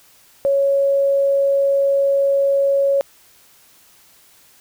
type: tone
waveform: sine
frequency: 554.4 Hz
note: C#5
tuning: in tune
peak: -13 dBFS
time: 0.45-3.01 s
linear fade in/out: 0 ms
effects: white hiss -51 dBFS RMS until 4.6 s